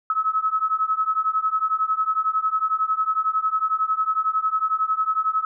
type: beating tone pair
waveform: sine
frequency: 1284 / 1295 Hz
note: E6 / E6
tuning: -46 / -31 cents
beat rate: 11 Hz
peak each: -23 / -22 dBFS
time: 0.1-5.45 s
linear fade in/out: 2 ms
effects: none